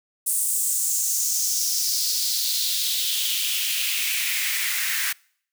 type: noise with high-pass filter sweep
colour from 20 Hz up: white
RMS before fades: -24 dBFS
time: 0.26-5.13 s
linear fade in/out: 10 ms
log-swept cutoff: 9000 to 1700 Hz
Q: 3.2
effects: noise-tail reverb RT60 0.6 s tail -26 dB re dry